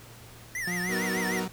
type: tone with vibrato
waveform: square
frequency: 1900 Hz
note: A#6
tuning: 33 cents sharp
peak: -31 dBFS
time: 0.55-1.4 s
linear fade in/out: 2 ms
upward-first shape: triangle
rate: 6.6 Hz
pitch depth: 180 cents each way
type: tone with pitch glide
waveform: 35% pulse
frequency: 177.8 to 187.4 Hz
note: F3 to F#3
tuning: +31 to +22 cents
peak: -30 dBFS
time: 0.67-1.48 s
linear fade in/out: 5 ms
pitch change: +91 cents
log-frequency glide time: 0.81-0.94 s
type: chord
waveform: sawtooth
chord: B major seventh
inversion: none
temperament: equal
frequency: 246.9 / 311.1 / 370 / 466.2 Hz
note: B3 / D#4 / F#4 / A#4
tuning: 0 / 0 / 0 / 0 cents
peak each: -32 / -35 / -34 / -32 dBFS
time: 0.88-1.48 s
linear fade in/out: 50 ms
effects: added 116 Hz sine -50 dBFS peak until 1.52 s + pink hiss -50 dBFS RMS until 1.52 s